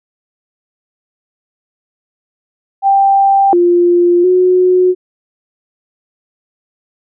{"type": "tone with pitch steps", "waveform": "sine", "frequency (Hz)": [787, 349.8, 365.6], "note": ["G5", "F4", "F#4"], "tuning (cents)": [7, 3, -21], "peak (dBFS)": -6, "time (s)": [2.82, 4.95], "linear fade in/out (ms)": 50, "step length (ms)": 710, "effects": []}